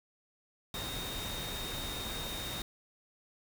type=tone in noise; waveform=sine; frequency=3705 Hz; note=A#7; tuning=11 cents flat; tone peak=-41 dBFS; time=0.74-2.62 s; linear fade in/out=2 ms; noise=pink; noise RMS=-40 dBFS; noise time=0.74-2.62 s; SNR=-4 dB; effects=none